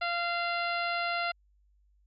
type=harmonic tone; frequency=691 Hz; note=F5; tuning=19 cents flat; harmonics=1 / 2 / 3 / 4 / 5 / 6 / 7; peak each=-33 / -33 / -36 / -38 / -45 / -41 / -48 dBFS; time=0.01-1.32 s; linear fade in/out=10 ms; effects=added 50 Hz sine -63 dBFS peak until 2.06 s